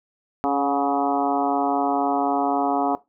harmonic tone with a mistuned harmonic, 139.9 Hz, C#3, 16 cents sharp, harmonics 2 / 3 / 4 / 5 / 6 / 7 / 8 / 9, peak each -24 / -29 / -33 / -24 / -27 / -31 / -32 / -33 dBFS, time 0.44-2.95 s, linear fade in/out 0 ms, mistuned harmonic 5, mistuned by +39 cents, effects noise-tail reverb RT60 0.2 s tail -18 dB re dry

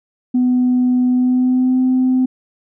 sine tone with pitch glide, 250 to 256.6 Hz, B3 to C4, +21 to -34 cents, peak -10 dBFS, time 0.34-2.26 s, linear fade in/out 10 ms, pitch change +45 cents, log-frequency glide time 1.08-1.8 s, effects tanh soft clip ceiling -8 dBFS

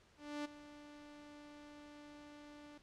sawtooth tone with ADSR envelope, 294.2 Hz, D4, 3 cents sharp, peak -35 dBFS, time 0.17-2.78 s, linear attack 280 ms, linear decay 12 ms, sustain -15 dB, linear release 5 ms, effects pink hiss -68 dBFS RMS until 2.82 s + low-pass 6000 Hz 12 dB/octave

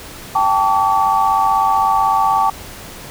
sine chord, G suspended second, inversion none, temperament equal with one note detuned, 784 / 880 / 1144.5 Hz, G5 / A5 / D6, 0 / 0 / -45 cents, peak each -16 dBFS, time 0.35-2.5 s, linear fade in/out 5 ms, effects pink hiss -34 dBFS RMS until 3.1 s

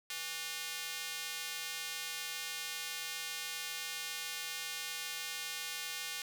square tone with high-pass filter, 163.7 Hz, E3, 12 cents flat, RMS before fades -41 dBFS, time 0.1-6.22 s, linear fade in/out 2 ms, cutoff 2500 Hz, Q 0.87, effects none

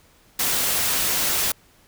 white noise, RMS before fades -22 dBFS, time 0.39-1.52 s, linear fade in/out 5 ms, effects pink hiss -56 dBFS RMS until 1.87 s

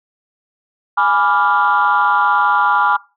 sine chord, G# diminished seventh, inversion none, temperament equal, 830.6 / 987.8 / 1174.7 / 1396.9 Hz, G#5 / B5 / D6 / F6, 0 / 0 / 0 / 0 cents, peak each -16 dBFS, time 0.97-2.97 s, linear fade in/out 10 ms, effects noise-tail reverb RT60 0.3 s tail -21 dB re dry + tanh soft clip ceiling -4 dBFS

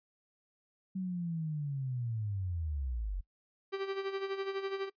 sine linear sweep, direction down, 190.8 to 42.8 Hz, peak -33 dBFS, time 0.95-3.21 s, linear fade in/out 10 ms
45% pulse tone with tremolo, 390 Hz, G4, 9 cents flat, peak -32 dBFS, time 3.72-4.9 s, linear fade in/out 20 ms, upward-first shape sine, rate 12 Hz, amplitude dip 65%
effects noise-tail reverb RT60 0.1 s tail -22 dB re dry + resampled to 11025 Hz

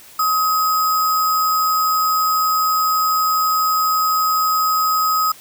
sine tone with sample-and-hold, 1264 Hz, D#6, 27 cents sharp, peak -14 dBFS, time 0.19-5.32 s, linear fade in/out 5 ms, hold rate 6300 Hz, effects white hiss -43 dBFS RMS until 5.4 s

